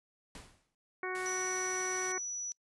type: noise with exponential decay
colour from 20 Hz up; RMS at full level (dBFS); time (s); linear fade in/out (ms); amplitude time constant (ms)
pink; -46; 0.35-0.75; 2; 85
type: harmonic tone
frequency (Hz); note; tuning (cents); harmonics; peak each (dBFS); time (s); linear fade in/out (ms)
370; F#4; 0; 1 / 2 / 3 / 4 / 5 / 6; -38 / -44 / -42 / -42 / -43 / -43; 1.03-2.18; 2
type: noise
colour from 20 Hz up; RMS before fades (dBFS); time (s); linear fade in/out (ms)
white; -47; 1.15-2.12; 0
type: tone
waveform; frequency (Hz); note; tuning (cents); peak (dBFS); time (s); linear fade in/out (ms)
sine; 5900; F#8; -6; -36; 1.26-2.52; 0
effects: noise-tail reverb RT60 0.1 s tail -22 dB re dry + resampled to 24000 Hz